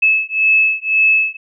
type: beating tone pair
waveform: sine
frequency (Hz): 2600 / 2601.9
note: E7 / E7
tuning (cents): -24 / -23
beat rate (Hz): 1.9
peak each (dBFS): -14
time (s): 0.02-1.37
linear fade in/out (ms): 10
effects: none